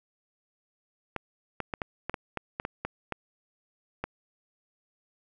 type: clicks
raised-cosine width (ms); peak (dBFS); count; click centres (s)
0.5; -16; 12; 1.163 / 1.603 / 1.738 / 1.818 / 2.096 / 2.142 / 2.373 / 2.599 / 2.651 / 2.85 / 3.123 / 4.04
effects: none